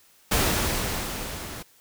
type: noise with level ramp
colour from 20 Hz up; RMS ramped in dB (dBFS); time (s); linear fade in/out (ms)
pink; -21 to -38; 0.31-1.63; 10
effects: white hiss -58 dBFS RMS until 1.8 s